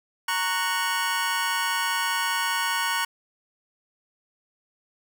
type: chord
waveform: 25% pulse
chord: F# major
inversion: first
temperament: just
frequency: 925 / 1110 / 1480 Hz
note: A#5 / C#6 / F#6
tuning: -14 / +2 / 0 cents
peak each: -24 / -26 / -24 dBFS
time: 0.28-3.05 s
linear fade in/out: 5 ms
effects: none